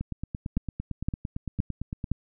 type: two click trains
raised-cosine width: 5 ms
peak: -13 / -19 dBFS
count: 4 / 19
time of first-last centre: 0.57-2.116 / 0.01-2.042 s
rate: 1.94 / 8.86 Hz
effects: none